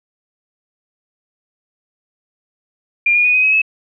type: tone with pitch steps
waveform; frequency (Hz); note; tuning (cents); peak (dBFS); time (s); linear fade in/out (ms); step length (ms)
sine; 2400 / 2436 / 2473 / 2511 / 2549 / 2587; D7 / D#7 / D#7 / D#7 / D#7 / E7; +37 / -37 / -11 / +15 / +41 / -33; -10; 3.06-3.618; 5; 93
effects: none